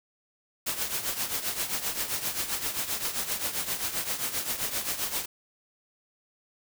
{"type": "noise with tremolo", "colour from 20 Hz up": "white", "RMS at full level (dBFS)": -28, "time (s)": [0.66, 5.26], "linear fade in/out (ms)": 10, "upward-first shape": "triangle", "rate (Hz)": 7.6, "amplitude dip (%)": 75, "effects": []}